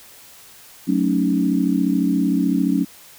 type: chord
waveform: sine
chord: D# half-diminished seventh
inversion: first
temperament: equal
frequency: 185 / 220 / 277.2 / 311.1 Hz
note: F#3 / A3 / C#4 / D#4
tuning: 0 / 0 / 0 / 0 cents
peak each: -21 / -23 / -19 / -24 dBFS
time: 0.87-2.85 s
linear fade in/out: 20 ms
effects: white hiss -45 dBFS RMS until 3.18 s